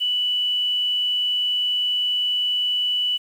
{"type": "tone with quantisation", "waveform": "sine", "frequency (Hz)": 2965, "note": "F#7", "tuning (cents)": 3, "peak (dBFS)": -19, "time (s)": [0, 3.18], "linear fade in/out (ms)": 20, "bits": 8, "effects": []}